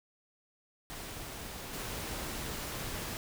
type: noise with level steps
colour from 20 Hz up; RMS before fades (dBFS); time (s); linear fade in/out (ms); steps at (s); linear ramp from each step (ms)
pink; -43 / -39; 0.9-3.17; 0; 1.73; 5
effects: none